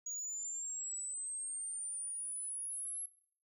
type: exponential sweep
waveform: sine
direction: up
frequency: 6730 to 11175 Hz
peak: -36 dBFS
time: 0.06-3.06 s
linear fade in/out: 5 ms
effects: noise-tail reverb RT60 0.6 s tail -22 dB re dry + tanh soft clip ceiling -38 dBFS